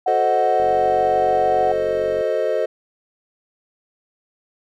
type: tone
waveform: sine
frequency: 740 Hz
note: F#5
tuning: in tune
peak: -17 dBFS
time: 0.06-1.72 s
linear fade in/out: 5 ms
type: chord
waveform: triangle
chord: F# diminished seventh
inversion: none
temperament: equal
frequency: 370 / 440 / 523.3 / 622.3 Hz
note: F#4 / A4 / C5 / Eb5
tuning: 0 / 0 / 0 / 0 cents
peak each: -26 / -21 / -21 / -20 dBFS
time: 0.07-2.66 s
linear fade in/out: 10 ms
type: click train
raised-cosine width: 2 ms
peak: -24 dBFS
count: 76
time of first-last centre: 0.6-2.209 s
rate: 46.6 Hz
effects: none